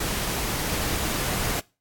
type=noise; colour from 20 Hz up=pink; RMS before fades=-27 dBFS; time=0-1.6 s; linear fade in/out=5 ms; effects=noise-tail reverb RT60 0.3 s tail -22 dB re dry + AAC 64 kbps